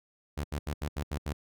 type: tone bursts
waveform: sawtooth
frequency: 73.42 Hz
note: D2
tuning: in tune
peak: -27 dBFS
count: 7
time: 0.37-1.33 s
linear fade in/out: 10 ms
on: 72 ms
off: 76 ms
effects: none